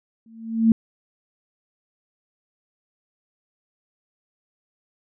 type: tone with exponential growth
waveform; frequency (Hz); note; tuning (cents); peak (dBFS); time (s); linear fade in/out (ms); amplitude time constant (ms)
sine; 225.6; A3; +44; -9; 0.26-0.72; 2; 100
effects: none